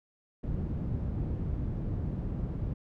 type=low-pass noise; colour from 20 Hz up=white; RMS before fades=-33 dBFS; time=0.43-2.74 s; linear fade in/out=10 ms; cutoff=140 Hz; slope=12 dB/octave; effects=none